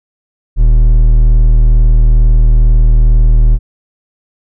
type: tone with hard clipping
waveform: triangle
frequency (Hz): 38.89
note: D#1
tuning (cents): 0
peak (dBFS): -5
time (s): 0.56-3.59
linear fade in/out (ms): 50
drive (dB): 10
effects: none